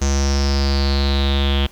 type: tone with low-pass filter sweep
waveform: square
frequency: 69.3 Hz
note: C#2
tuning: in tune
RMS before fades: -17 dBFS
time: 0.01-1.67 s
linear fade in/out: 10 ms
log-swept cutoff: 6300 to 3200 Hz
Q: 8.5
effects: pink hiss -47 dBFS RMS until 1.71 s